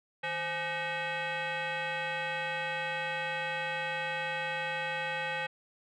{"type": "tone with frequency modulation", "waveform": "sine", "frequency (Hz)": 523.3, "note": "C5", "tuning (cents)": 0, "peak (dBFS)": -30, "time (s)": [0.23, 5.47], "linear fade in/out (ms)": 10, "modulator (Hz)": 683, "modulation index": 3.5, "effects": ["tanh soft clip ceiling -28 dBFS"]}